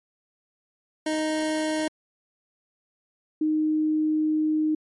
25% pulse / sine tone pair in turn, 311.1 / 309.3 Hz, D#4 / D#4, 0 / -10 cents, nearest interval unison, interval 10 cents, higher first, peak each -20 dBFS, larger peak neither, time 1.06-1.88 / 3.41-4.75 s, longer second, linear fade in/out 5 ms, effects MP3 48 kbps

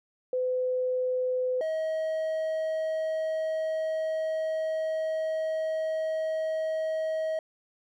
sine / triangle tone pair in turn, 507 / 635 Hz, B4 / D#5, +45 / +35 cents, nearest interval major third, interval 390 cents, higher second, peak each -25 dBFS, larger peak neither, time 0.33-1.61 / 1.61-7.39 s, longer second, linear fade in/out 2 ms, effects none

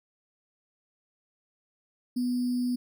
sine tone with sample-and-hold, 246.9 Hz, B3, in tune, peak -25 dBFS, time 2.16-2.76 s, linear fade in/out 10 ms, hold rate 4900 Hz, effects none

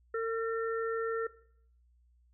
harmonic tone, 453.4 Hz, A#4, 48 cents flat, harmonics 1 / 3 / 4, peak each -31 / -37 / -43 dBFS, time 0.14-1.27 s, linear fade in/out 5 ms, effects noise-tail reverb RT60 0.6 s tail -18 dB re dry + added 60 Hz sine -63 dBFS peak until 2.33 s

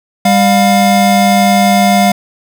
square tone pair together, 198.8 / 708.4 Hz, G3 / F5, +25 / +24 cents, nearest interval octave + minor seventh, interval 2199 cents, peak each -10 dBFS, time 0.25-2.12 s, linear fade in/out 5 ms, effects none

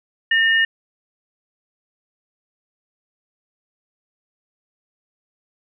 sine tone pair together, 1811 / 2875 Hz, A6 / F7, +49 / +50 cents, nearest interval minor sixth, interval 801 cents, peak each -14 / -21 dBFS, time 0.31-0.65 s, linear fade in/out 5 ms, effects none

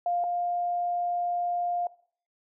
sine tone pair in turn, 701 / 703.4 Hz, F5 / F5, +6 / +12 cents, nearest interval unison, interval 6 cents, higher second, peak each -24 / -26 dBFS, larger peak first, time 0.06-0.24 / 0.24-1.87 s, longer second, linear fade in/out 2 ms, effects noise-tail reverb RT60 0.5 s tail -19 dB re dry

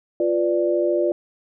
sine chord, B diminished, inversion second, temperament equal, 349.2 / 493.9 / 587.3 Hz, F4 / B4 / D5, 0 / 0 / 0 cents, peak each -20 / -26 / -21 dBFS, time 0.2-1.12 s, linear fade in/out 2 ms, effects none

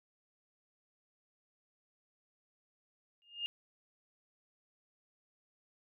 sine tone with exponential growth, 2828 Hz, F7, 21 cents sharp, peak -31 dBFS, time 3.22-3.46 s, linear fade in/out 0 ms, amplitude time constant 52 ms, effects none

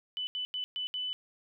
sine tone bursts at uneven times, 2998 Hz, F#7, 22 cents sharp, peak -32 dBFS, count 5, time 0.17-0.27 / 0.35-0.45 / 0.54-0.64 / 0.76-0.87 / 0.94-1.13 s, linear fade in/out 0 ms, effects none

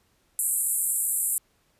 pink band-pass noise, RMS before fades -26 dBFS, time 0.39-1.38 s, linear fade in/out 0 ms, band 7800 to 13000 Hz, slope 96 dB/octave, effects pink hiss -67 dBFS RMS until 1.79 s + resampled to 32000 Hz

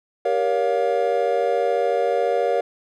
triangle chord, G half-diminished seventh, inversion none, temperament just, 392 / 470.4 / 564.5 / 705.6 Hz, G4 / Bb4 / Db5 / F5, 0 / +16 / +31 / +18 cents, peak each -25 / -20 / -21 / -22 dBFS, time 0.25-2.61 s, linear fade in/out 5 ms, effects none

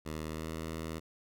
10% pulse tone with pitch glide, 78 to 80.29 Hz, D#2 to E2, +5 to -45 cents, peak -29 dBFS, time 0.05-1 s, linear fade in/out 20 ms, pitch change +50 cents, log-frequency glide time 0.26-0.5 s, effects none

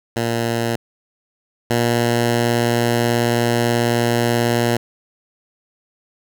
10% pulse tone pair in turn, 116.54 / 118.44 Hz, A#2 / A#2, 0 / +28 cents, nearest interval unison, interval 28 cents, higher second, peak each -10 / -7 dBFS, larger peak second, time 0.16-0.76 / 1.7-4.77 s, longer second, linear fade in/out 5 ms, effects none

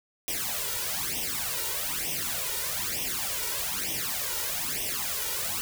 white noise with flanger, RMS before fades -31 dBFS, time 0.28-5.61 s, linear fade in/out 0 ms, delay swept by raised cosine 0.34 to 2.14 ms, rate 1.1 Hz, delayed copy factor +0.85, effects none

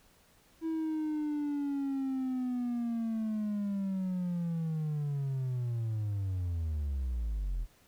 triangle linear sweep, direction down, 326.4 to 39.12 Hz, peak -28 dBFS, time 0.61-7.67 s, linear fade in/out 50 ms, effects tanh soft clip ceiling -24 dBFS + pink hiss -64 dBFS RMS until 7.87 s

